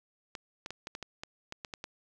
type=clicks; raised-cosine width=0.2 ms; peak=-22 dBFS; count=11; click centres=0.352 / 0.661 / 0.706 / 0.871 / 0.951 / 1.027 / 1.235 / 1.524 / 1.648 / 1.738 / 1.841 s; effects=none